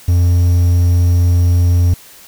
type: tone with quantisation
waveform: triangle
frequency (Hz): 87.5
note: F2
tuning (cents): +4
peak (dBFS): -6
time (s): 0.08-1.94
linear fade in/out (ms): 5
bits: 6
effects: white hiss -40 dBFS RMS until 2.27 s